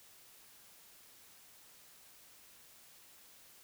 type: silence
effects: white hiss -60 dBFS RMS until 3.63 s